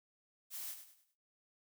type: noise with echo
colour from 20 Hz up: blue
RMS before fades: -44 dBFS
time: 0.5-0.76 s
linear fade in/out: 50 ms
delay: 100 ms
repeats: 4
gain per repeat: -9 dB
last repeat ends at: 1.16 s
effects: noise-tail reverb RT60 0.5 s tail -23 dB re dry